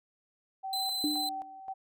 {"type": "tone with tremolo", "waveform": "sine", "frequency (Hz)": 769, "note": "G5", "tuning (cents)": -33, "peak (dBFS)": -34, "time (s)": [0.63, 1.74], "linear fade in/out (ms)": 20, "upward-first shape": "square", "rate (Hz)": 1.9, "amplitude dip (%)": 70}
{"type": "tone", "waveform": "40% pulse", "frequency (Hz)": 4042, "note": "B7", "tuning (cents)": 39, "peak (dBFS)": -30, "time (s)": [0.73, 1.29], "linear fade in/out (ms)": 2}
{"type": "tone with exponential decay", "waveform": "sine", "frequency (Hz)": 298.3, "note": "D4", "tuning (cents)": 27, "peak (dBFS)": -26, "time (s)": [1.04, 1.6], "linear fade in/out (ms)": 1, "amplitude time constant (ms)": 120}
{"effects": []}